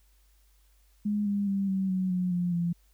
sine tone with pitch steps, 207.7 / 202.1 / 196.72 / 191.45 / 186.33 / 181.34 / 176.48 / 171.75 Hz, G#3 / G#3 / G3 / G3 / F#3 / F#3 / F3 / F3, 0 / -47 / +6 / -41 / +12 / -35 / +18 / -29 cents, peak -25 dBFS, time 1.05-2.73 s, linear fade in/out 10 ms, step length 210 ms, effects added 50 Hz sine -60 dBFS peak until 2.93 s + white hiss -69 dBFS RMS until 2.93 s

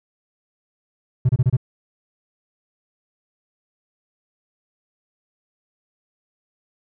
triangle tone bursts, 126 Hz, B2, 35 cents sharp, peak -9 dBFS, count 5, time 1.25-1.568 s, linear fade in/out 10 ms, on 42 ms, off 27 ms, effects tanh soft clip ceiling -8 dBFS

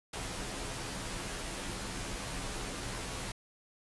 pink noise with comb filter, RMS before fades -39 dBFS, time 0.13-3.32 s, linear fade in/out 5 ms, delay 13 ms, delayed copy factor -0.75, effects resampled to 24000 Hz

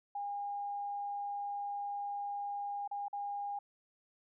sine tone with dropouts, 811 Hz, G#5, 41 cents flat, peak -36 dBFS, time 0.15-3.59 s, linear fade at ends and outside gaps 5 ms, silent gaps 2.877-2.912 / 3.083-3.129 s, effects none

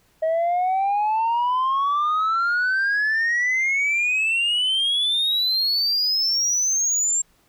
sine exponential sweep, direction up, 632 to 7459 Hz, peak -16 dBFS, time 0.22-7.22 s, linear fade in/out 10 ms, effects tanh soft clip ceiling -17 dBFS + pink hiss -61 dBFS RMS until 7.48 s

